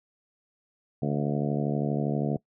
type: harmonic tone with a mistuned harmonic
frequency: 72.5 Hz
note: D2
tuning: 22 cents flat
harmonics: 2 / 3 / 4 / 5 / 6 / 7 / 8 / 9 / 10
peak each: -28 / -30 / -33 / -37 / -35 / -39 / -40 / -38 / -41 dBFS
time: 1.02-2.37 s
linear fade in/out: 5 ms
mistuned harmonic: 10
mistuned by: -30 cents
effects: noise-tail reverb RT60 0.1 s tail -22 dB re dry